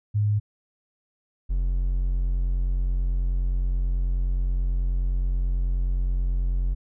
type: tone pair in turn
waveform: sine / triangle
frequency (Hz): 104.4 / 44.69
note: G#2 / F1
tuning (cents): +10 / +41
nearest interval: octave + minor third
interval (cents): 1469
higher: first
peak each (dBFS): -19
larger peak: neither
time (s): 0.14-0.4 / 1.49-6.75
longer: second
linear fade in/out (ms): 20
effects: none